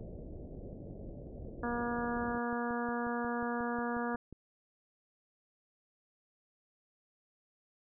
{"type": "low-pass noise", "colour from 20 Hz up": "pink", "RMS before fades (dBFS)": -46, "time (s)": [0, 2.38], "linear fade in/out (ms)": 0, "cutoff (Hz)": 620, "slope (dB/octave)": 48}
{"type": "click train", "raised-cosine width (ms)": 3, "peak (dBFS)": -35, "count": 25, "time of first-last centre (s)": [0.01, 4.327], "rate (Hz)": 5.56}
{"type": "harmonic tone", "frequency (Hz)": 238.5, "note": "A#3", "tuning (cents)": 40, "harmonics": [1, 2, 3, 4, 5, 6, 7], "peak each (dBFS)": [-36, -39, -41, -42, -43, -44, -44], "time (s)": [1.63, 4.16], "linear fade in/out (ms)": 5}
{"effects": []}